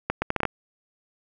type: accelerating click train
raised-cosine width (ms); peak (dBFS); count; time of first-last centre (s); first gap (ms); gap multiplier
0.5; -8; 7; 0.1-0.453; 120; 0.7
effects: none